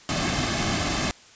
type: noise with comb filter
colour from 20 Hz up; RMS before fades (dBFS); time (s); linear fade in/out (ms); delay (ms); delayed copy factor
pink; -25; 0.09-1.11; 0; 2.1; -0.6
effects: white hiss -50 dBFS RMS until 1.35 s + resampled to 16000 Hz